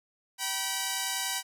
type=tone pair together; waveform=5% pulse; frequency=770 / 970.1 Hz; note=G5 / B5; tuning=-31 / -31 cents; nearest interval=major third; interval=400 cents; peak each=-21 / -20 dBFS; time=0.38-1.43 s; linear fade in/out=50 ms; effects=none